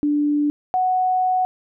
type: tone pair in turn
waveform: sine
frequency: 293.7 / 740.1 Hz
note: D4 / F#5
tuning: 0 / 0 cents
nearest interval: octave + major third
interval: 1600 cents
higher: second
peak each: -16 dBFS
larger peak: neither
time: 0.03-0.5 / 0.74-1.45 s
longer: second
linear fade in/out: 0 ms
effects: none